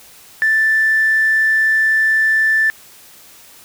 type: tone with quantisation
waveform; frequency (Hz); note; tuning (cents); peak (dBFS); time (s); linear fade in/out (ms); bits
sine; 1764; A6; +4; -11; 0.42-2.7; 0; 6
effects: white hiss -43 dBFS RMS until 3.64 s